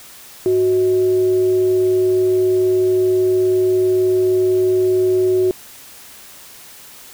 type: tone with frequency modulation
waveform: sine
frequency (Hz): 370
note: F#4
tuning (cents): 0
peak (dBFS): -12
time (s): 0.46-5.51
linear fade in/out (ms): 0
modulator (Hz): 266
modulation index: 0.21
effects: white hiss -40 dBFS RMS until 7.13 s